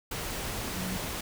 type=tone in noise; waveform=sine; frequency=185 Hz; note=F#3; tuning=in tune; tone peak=-35 dBFS; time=0.76-0.97 s; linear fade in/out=5 ms; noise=pink; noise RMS=-35 dBFS; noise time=0.11-1.21 s; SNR=-3 dB; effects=none